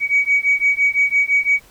sine beating tone pair, 2259 / 2264.9 Hz, C#7 / C#7, +32 / +37 cents, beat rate 5.9 Hz, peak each -16 dBFS, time 0-1.6 s, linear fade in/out 50 ms, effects tanh soft clip ceiling -6 dBFS + pink hiss -49 dBFS RMS until 1.7 s

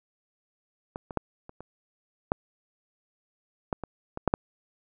clicks, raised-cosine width 1 ms, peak -20 / -23 / -11 / -29 / -27 / -9 / -13 / -20 / -20 / -7 / -7 dBFS, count 11, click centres 0.959 / 1.108 / 1.173 / 1.494 / 1.606 / 2.319 / 3.728 / 3.837 / 4.174 / 4.277 / 4.339 s, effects none

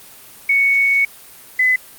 sine tone pair in turn, 2221 / 2016 Hz, C#7 / B6, +3 / +35 cents, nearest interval major second, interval 168 cents, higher first, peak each -11 dBFS, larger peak neither, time 0.49-1.05 / 1.59-1.76 s, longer first, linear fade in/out 5 ms, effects white hiss -41 dBFS RMS until 1.98 s + Opus 32 kbps

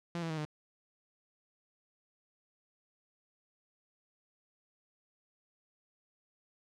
sawtooth tone with pitch steps, 171.2 / 164.42 / 157.9 / 151.64 Hz, F3 / E3 / D#3 / D#3, -34 / -4 / +26 / -44 cents, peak -31 dBFS, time 0.15-0.45 s, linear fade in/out 0 ms, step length 75 ms, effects low-pass 6000 Hz 12 dB/octave

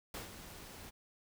pink noise with ADSR envelope, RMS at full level -43 dBFS, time 0.14-0.91 s, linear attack 3 ms, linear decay 140 ms, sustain -8 dB, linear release 25 ms, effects none

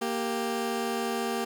20% pulse tone pair together, 232.9 / 392 Hz, A#3 / G4, -1 / 0 cents, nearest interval major sixth, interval 901 cents, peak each -26 dBFS, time 0.01-1.45 s, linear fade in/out 10 ms, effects 10-bit

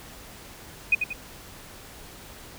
sine tone with echo, 2489 Hz, D#7, in tune, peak -15 dBFS, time 0.92-0.95 s, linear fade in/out 5 ms, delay 91 ms, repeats 2, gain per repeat -7 dB, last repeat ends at 1.132 s, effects pink hiss -45 dBFS RMS until 2.58 s

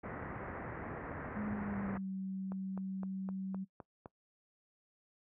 pink low-pass noise, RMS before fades -42 dBFS, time 0.03-1.98 s, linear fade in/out 10 ms, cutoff 2000 Hz, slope 48 dB/octave
sine tone with pitch glide, 209.4 to 190.91 Hz, G#3 to G3, +15 to -46 cents, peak -37 dBFS, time 1.35-3.65 s, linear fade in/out 20 ms, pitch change -161 cents, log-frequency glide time 1.51-2.06 s
click train, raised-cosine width 1 ms, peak -32 dBFS, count 7, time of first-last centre 2.52-4.058 s, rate 3.9 Hz
effects noise-tail reverb RT60 0.1 s tail -22 dB re dry + high-pass 80 Hz 12 dB/octave

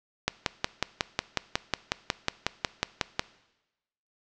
click train, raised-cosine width 0.2 ms, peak -6 dBFS, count 17, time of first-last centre 0.28-3.194 s, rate 5.49 Hz, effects noise-tail reverb RT60 1.0 s tail -19 dB re dry + low-pass 7000 Hz 12 dB/octave

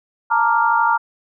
sine chord, Bb major seventh, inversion third, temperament equal, 880 / 932.3 / 1174.7 / 1396.9 Hz, A5 / Bb5 / D6 / F6, 0 / 0 / 0 / 0 cents, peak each -21 / -16 / -22 / -19 dBFS, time 0.3-0.98 s, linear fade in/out 20 ms, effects none

